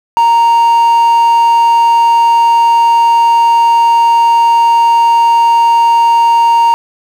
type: tone with quantisation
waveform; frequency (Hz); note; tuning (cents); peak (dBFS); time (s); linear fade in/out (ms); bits
triangle; 930; A#5; -4; -3; 0.17-6.74; 0; 5
effects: none